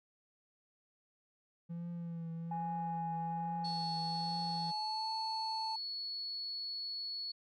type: tone with vibrato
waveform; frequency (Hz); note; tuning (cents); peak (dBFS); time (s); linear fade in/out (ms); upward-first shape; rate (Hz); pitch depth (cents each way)
triangle; 168.5; E3; +38; -37; 1.69-4.72; 20; triangle; 1.2; 42
type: tone with pitch glide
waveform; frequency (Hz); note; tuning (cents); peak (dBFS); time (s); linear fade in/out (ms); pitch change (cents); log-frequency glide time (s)
sine; 830.6 to 885.1; G#5 to A5; 0 to +10; -36; 2.51-5.76; 5; +110; 4.53-5.1
type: tone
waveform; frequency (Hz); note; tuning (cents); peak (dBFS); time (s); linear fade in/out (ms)
sine; 4393; C#8; -16; -38; 3.64-7.32; 10
effects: tanh soft clip ceiling -29 dBFS